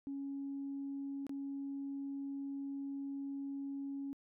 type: tone with dropouts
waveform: sine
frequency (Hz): 277.2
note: C#4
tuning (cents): 0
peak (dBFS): -38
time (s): 0.07-4.13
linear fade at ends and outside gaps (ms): 0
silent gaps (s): 1.267-1.294
effects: tanh soft clip ceiling -34 dBFS